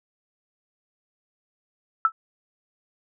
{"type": "tone with exponential decay", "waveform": "sine", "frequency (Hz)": 1320, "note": "E6", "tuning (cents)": 2, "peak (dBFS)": -11, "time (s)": [2.05, 2.12], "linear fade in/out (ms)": 1, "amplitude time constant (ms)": 15, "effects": []}